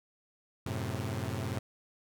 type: chord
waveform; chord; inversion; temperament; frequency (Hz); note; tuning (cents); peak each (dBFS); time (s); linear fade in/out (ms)
sawtooth; F# diminished; none; equal; 92.5 / 110 / 130.81; F#2 / A2 / C3; 0 / 0 / 0; -34 / -33 / -34; 0.66-1.59; 5
effects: none